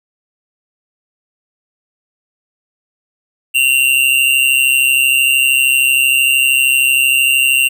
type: tone with amplitude modulation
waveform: square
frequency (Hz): 2766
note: F7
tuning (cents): -17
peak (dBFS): -7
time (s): 3.54-7.69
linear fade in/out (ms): 20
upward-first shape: sine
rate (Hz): 133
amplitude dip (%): 70
effects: none